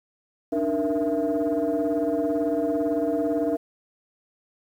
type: tone cluster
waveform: sine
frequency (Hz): 288.1 / 306 / 469.2 / 666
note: D4 / D#4 / A#4 / E5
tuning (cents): -33 / -29 / +11 / +18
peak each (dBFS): -26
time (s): 0.52-3.57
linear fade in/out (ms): 10
effects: tanh soft clip ceiling -16 dBFS + 9-bit